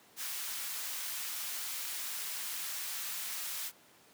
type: high-pass noise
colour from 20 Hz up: white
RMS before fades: -39 dBFS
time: 0.16-3.72 s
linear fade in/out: 50 ms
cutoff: 1100 Hz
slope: 12 dB/octave
effects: pink hiss -61 dBFS RMS until 4.13 s + high-pass 200 Hz 12 dB/octave